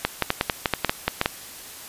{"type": "clicks", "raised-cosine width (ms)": 0.3, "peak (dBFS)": -3, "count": 12, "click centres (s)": [0.05, 0.223, 0.304, 0.411, 0.498, 0.658, 0.737, 0.847, 0.895, 1.08, 1.214, 1.259], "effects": ["white hiss -40 dBFS RMS until 1.88 s", "resampled to 32000 Hz"]}